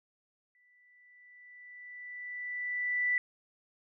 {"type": "tone with exponential growth", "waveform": "sine", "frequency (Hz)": 1975.5, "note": "B6", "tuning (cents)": 0, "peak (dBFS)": -25, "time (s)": [0.55, 3.18], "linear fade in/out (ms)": 1, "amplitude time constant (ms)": 570, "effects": []}